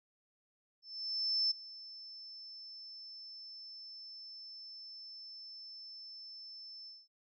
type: tone with ADSR envelope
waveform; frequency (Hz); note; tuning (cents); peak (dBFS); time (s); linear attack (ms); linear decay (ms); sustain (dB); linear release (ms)
sine; 5290; E8; +5; -28; 0.82-7.08; 690; 10; -19; 210
effects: none